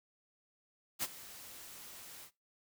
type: noise with ADSR envelope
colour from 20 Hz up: white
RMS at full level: -34 dBFS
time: 0.99-2.31 s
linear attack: 39 ms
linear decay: 38 ms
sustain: -17 dB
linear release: 80 ms
effects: noise-tail reverb RT60 0.2 s tail -18 dB re dry